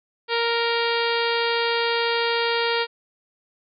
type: harmonic tone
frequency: 466.2 Hz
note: A#4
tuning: in tune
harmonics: 1 / 2 / 3 / 4 / 5 / 6 / 7 / 8 / 9 / 10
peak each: -24 / -27 / -29 / -30 / -31 / -32 / -32 / -33 / -34 / -34 dBFS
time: 0.28-2.87 s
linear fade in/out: 50 ms
effects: none